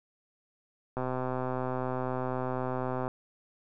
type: click train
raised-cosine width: 1 ms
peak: -19 dBFS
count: 271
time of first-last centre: 0.97-3.079 s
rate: 128 Hz
effects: none

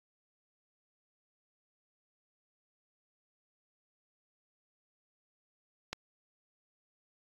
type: click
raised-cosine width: 0.2 ms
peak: -18 dBFS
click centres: 5.93 s
effects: AAC 64 kbps

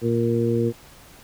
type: harmonic tone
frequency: 116.8 Hz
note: A#2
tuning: 4 cents sharp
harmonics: 1 / 2 / 3 / 4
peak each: -24 / -24 / -24 / -24 dBFS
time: 0.01-0.73 s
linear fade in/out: 50 ms
effects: pink hiss -48 dBFS RMS until 1.23 s

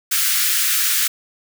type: high-pass noise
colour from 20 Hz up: white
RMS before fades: -18 dBFS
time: 0.11-1.08 s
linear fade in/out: 10 ms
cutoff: 1300 Hz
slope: 48 dB/octave
effects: none

